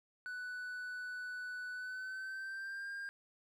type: tone with pitch glide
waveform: triangle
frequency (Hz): 1488 to 1604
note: F#6 to G6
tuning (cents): +9 to +39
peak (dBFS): -39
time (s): 0.26-3.09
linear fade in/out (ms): 0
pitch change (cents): +130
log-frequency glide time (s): 1.72-2.91
effects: none